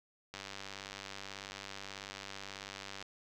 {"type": "click train", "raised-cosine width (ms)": 0.2, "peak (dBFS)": -26, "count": 265, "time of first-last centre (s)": [0.34, 3.026], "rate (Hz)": 98.3, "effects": []}